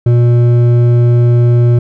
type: tone with hard clipping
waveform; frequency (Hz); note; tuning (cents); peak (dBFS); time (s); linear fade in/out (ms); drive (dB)
sine; 120.1; B2; -48; -7; 0.06-1.79; 5; 8
effects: none